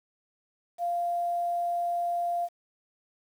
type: tone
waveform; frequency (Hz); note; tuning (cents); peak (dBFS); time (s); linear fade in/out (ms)
sine; 695; F5; -9; -26; 0.78-2.49; 50
effects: 9-bit